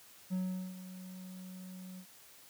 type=tone with ADSR envelope; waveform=triangle; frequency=185 Hz; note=F#3; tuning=in tune; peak=-29 dBFS; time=0.3-2.06 s; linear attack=31 ms; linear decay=410 ms; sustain=-14 dB; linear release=75 ms; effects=white hiss -58 dBFS RMS until 2.49 s + high-pass 60 Hz 12 dB/octave